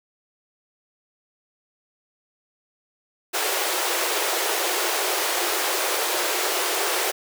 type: high-pass noise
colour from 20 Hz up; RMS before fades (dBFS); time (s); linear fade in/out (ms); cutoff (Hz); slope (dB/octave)
pink; -24; 3.33-7.12; 20; 340; 96
effects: none